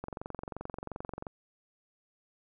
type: click train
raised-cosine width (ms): 1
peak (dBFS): -24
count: 29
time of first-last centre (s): 0.04-1.268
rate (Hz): 22.8
effects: none